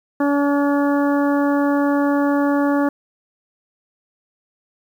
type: harmonic tone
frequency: 285.2 Hz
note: C#4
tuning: 49 cents sharp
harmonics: 1 / 2 / 3 / 4 / 5 / 6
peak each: -16 / -22 / -26 / -28 / -30 / -32 dBFS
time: 0.2-2.89 s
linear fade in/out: 5 ms
effects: 8-bit